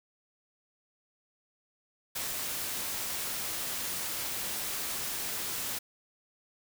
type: noise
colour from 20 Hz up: white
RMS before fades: -35 dBFS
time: 2.15-5.79 s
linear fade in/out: 10 ms
effects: none